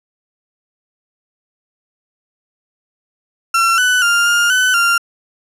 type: tone with pitch steps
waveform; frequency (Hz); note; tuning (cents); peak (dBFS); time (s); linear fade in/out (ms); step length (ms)
35% pulse; 1356 / 1494 / 1399 / 1410 / 1506 / 1389; E6 / F#6 / F6 / F6 / F#6 / F6; +49 / +16 / +3 / +16 / +30 / -10; -9; 3.54-4.98; 5; 240
effects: low-pass 12000 Hz 12 dB/octave